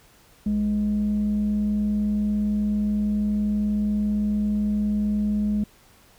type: tone pair together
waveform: sine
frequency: 58.63 / 208.8 Hz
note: A#1 / G#3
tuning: +11 / +10 cents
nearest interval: octave + minor seventh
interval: 2199 cents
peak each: -30 / -19 dBFS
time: 0.46-5.64 s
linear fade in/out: 5 ms
effects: tanh soft clip ceiling -17 dBFS + pink hiss -55 dBFS RMS until 6.18 s